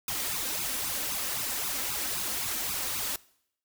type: noise with flanger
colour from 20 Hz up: white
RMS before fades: -32 dBFS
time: 0.08-3.16 s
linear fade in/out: 2 ms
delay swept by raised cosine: 0.78 to 3.88 ms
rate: 3.8 Hz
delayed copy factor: +0.9
effects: noise-tail reverb RT60 0.7 s tail -22 dB re dry